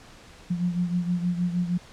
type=beating tone pair; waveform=sine; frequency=175.4 / 181.8 Hz; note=F3 / F#3; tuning=+8 / -30 cents; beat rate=6.4 Hz; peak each=-24 / -30 dBFS; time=0.5-1.78 s; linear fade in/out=10 ms; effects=pink hiss -49 dBFS RMS until 1.92 s + low-pass 7000 Hz 12 dB/octave